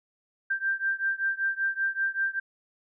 sine beating tone pair, 1575 / 1580.2 Hz, G6 / G6, +8 / +13 cents, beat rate 5.2 Hz, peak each -28 / -29 dBFS, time 0.5-2.4 s, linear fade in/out 10 ms, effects none

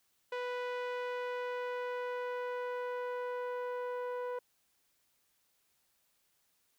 sawtooth tone with low-pass filter sweep, 493.9 Hz, B4, in tune, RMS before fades -38 dBFS, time 0.32-4.39 s, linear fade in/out 5 ms, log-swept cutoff 2700 to 1100 Hz, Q 0.87, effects white hiss -75 dBFS RMS until 6.78 s

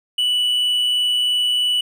triangle tone with amplitude modulation, 2960 Hz, F#7, in tune, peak -13 dBFS, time 0.18-1.81 s, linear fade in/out 5 ms, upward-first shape sine, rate 123 Hz, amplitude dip 30%, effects none

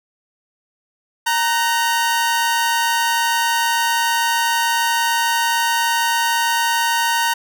sawtooth tone pair together, 928.9 / 1511 Hz, A#5 / F#6, -6 / +36 cents, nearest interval minor sixth, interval 842 cents, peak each -13 / -19 dBFS, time 1.26-7.34 s, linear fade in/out 10 ms, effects none

